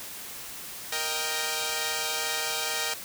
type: chord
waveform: 5% pulse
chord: Eb major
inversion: second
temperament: equal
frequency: 466.2 / 622.3 / 784 Hz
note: Bb4 / Eb5 / G5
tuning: 0 / 0 / 0 cents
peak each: -21 / -22 / -20 dBFS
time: 0.92-2.94 s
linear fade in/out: 5 ms
effects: white hiss -40 dBFS RMS until 3.04 s